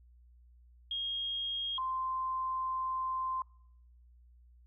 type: tone pair in turn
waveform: sine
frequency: 3255 / 1041.4 Hz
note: G#7 / C6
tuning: -36 / -8 cents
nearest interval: octave + minor sixth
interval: 1972 cents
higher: first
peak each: -33 / -32 dBFS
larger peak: second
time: 0.91-1.78 / 1.78-3.42 s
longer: second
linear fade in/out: 2 ms
effects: noise-tail reverb RT60 0.8 s tail -26 dB re dry + added 60 Hz sine -57 dBFS peak until 4.66 s